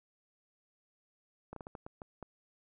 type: slowing click train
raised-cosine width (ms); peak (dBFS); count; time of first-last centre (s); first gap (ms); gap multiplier
1; -30; 8; 1.53-2.227; 33; 1.36
effects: none